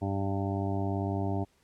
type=harmonic tone with a mistuned harmonic; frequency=98.1 Hz; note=G2; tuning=2 cents sharp; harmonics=1 / 2 / 3 / 4 / 6 / 7 / 8 / 9; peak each=-31 / -36 / -35 / -38 / -43 / -38 / -43 / -44 dBFS; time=0.01-1.45 s; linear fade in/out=20 ms; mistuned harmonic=9; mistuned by=+29 cents; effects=pink hiss -68 dBFS RMS until 1.63 s + low-pass 11000 Hz 12 dB/octave